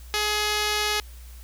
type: tone with low-pass filter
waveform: 5% pulse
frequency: 420.7 Hz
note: G#4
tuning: 22 cents sharp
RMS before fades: -25 dBFS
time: 0.14-1 s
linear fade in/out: 0 ms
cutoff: 9400 Hz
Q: 1.3
effects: added 60 Hz sine -40 dBFS peak until 1.43 s + white hiss -52 dBFS RMS until 1.43 s